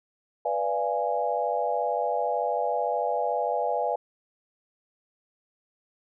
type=chord; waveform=sine; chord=B diminished seventh; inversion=none; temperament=equal with one note detuned; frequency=493.9 / 587.3 / 685.3 / 830.6 Hz; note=B4 / D5 / F5 / Ab5; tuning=0 / 0 / -33 / 0 cents; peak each=-30 / -30 / -29 / -29 dBFS; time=0.45-3.96 s; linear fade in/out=5 ms; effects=none